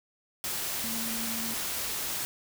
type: tone in noise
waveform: sine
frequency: 227.6 Hz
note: A#3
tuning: 41 cents flat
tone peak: -37 dBFS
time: 0.84-1.54 s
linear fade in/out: 0 ms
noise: white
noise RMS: -33 dBFS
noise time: 0.44-2.25 s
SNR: -7 dB
effects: none